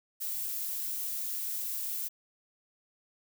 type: noise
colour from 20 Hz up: violet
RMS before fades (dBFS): -35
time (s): 0.2-2.09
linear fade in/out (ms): 20
effects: none